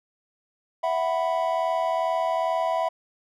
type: chord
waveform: triangle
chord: E suspended second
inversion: none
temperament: just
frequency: 659.3 / 741.7 / 988.9 Hz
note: E5 / F#5 / B5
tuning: 0 / +4 / +2 cents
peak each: -23 / -26 / -26 dBFS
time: 0.83-2.89 s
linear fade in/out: 10 ms
effects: none